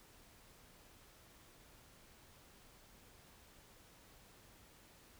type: silence
effects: pink hiss -63 dBFS RMS until 5.19 s